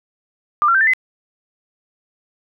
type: tone with pitch steps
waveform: sine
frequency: 1196 / 1365.9 / 1560 / 1781.7 / 2035 Hz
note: D6 / F6 / G6 / A6 / C7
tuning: +31 / -39 / -9 / +21 / -49 cents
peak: -11 dBFS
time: 0.62-0.935 s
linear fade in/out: 0 ms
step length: 63 ms
effects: none